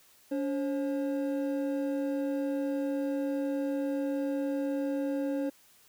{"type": "tone pair together", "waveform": "triangle", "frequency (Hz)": [284.1, 537], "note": ["C#4", "C5"], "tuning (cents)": [43, 45], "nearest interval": "major seventh", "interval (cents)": 1102, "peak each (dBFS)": [-28, -32], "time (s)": [0.31, 5.5], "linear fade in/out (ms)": 10, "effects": ["white hiss -61 dBFS RMS until 5.88 s"]}